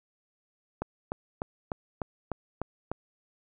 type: click train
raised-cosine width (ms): 1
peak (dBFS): -17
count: 8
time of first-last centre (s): 0.82-2.916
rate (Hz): 3.34
effects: none